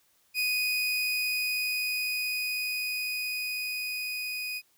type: tone with level ramp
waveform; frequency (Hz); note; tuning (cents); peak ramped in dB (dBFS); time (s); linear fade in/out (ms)
30% pulse; 2489; D#7; 0; -23 to -30; 0.34-4.62; 50
effects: white hiss -67 dBFS RMS until 4.77 s